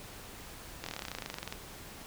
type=slowing click train; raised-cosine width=0.2 ms; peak=-20 dBFS; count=21; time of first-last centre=0.84-1.525 s; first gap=23 ms; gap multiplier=1.04; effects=pink hiss -48 dBFS RMS until 2.06 s